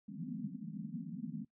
white band-pass noise, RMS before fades -43 dBFS, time 0.08-1.45 s, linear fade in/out 5 ms, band 150 to 260 Hz, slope 96 dB/octave, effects noise-tail reverb RT60 0.1 s tail -21 dB re dry

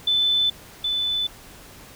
sine tone pair in turn, 3514 / 3502 Hz, A7 / A7, -3 / -9 cents, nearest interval unison, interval 6 cents, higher first, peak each -17 / -21 dBFS, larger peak first, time 0.07-0.5 / 0.84-1.27 s, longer neither, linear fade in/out 5 ms, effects pink hiss -45 dBFS RMS until 1.95 s

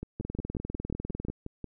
two click trains, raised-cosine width 3 ms, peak -23 / -21 dBFS, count 10 / 23, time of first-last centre 0.03-1.643 / 0.2-1.3 s, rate 5.58 / 20 Hz, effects none

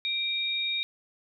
sine tone pair together, 2355 / 3729 Hz, D7 / A#7, +4 / 0 cents, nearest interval minor sixth, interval 796 cents, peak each -32 / -28 dBFS, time 0.05-0.83 s, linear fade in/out 0 ms, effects none

